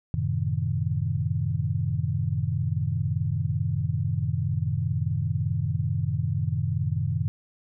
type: chord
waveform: sine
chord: F# diminished seventh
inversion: none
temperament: equal with one note detuned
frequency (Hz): 92.5 / 110.32 / 130.81 / 155.56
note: F#2 / A2 / C3 / Eb3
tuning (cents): 0 / +5 / 0 / 0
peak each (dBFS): -29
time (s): 0.14-7.28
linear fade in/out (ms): 0
effects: none